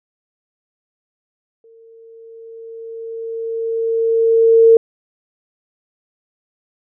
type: tone with exponential growth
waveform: sine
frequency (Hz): 454.6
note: A#4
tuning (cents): -43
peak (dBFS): -4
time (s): 1.64-4.77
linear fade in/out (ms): 2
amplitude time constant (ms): 680
effects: none